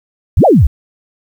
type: exponential two-way sweep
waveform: sine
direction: up then down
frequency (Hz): 55 to 815 to 55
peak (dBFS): -4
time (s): 0.37-0.67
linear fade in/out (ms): 5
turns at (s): 0.45
effects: 7-bit